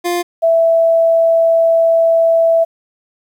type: tone pair in turn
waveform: 25% pulse / sine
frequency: 350 / 660.7 Hz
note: F4 / E5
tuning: +4 / +4 cents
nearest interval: major seventh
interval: 1100 cents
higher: second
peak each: -11 / -8 dBFS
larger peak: second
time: 0.04-0.23 / 0.42-2.65 s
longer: second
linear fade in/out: 20 ms
effects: 8-bit